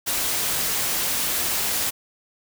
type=noise; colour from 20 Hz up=white; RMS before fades=-24 dBFS; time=0.06-1.91 s; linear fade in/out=20 ms; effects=none